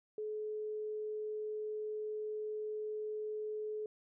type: tone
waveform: sine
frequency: 427.5 Hz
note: A4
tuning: 50 cents flat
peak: -37 dBFS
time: 0.18-3.86 s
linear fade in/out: 2 ms
effects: none